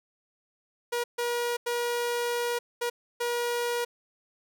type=tone bursts at uneven times; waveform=sawtooth; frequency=479 Hz; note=A#4; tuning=47 cents sharp; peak=-23 dBFS; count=5; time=0.92-1.04 / 1.18-1.57 / 1.66-2.59 / 2.81-2.9 / 3.2-3.85 s; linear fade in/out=10 ms; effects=none